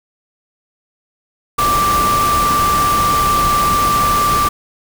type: tone in noise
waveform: sine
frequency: 1174.7 Hz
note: D6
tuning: in tune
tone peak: -12 dBFS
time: 1.58-4.49 s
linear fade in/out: 10 ms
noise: pink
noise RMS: -20 dBFS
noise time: 1.58-4.49 s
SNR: +5 dB
effects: none